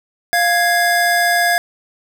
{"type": "tone pair together", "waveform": "square", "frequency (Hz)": [698.4, 1661.2], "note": ["F5", "G#6"], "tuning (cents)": [0, 0], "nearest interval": "octave + minor third", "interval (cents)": 1500, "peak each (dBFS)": -16, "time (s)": [0.33, 1.58], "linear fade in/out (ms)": 0, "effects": []}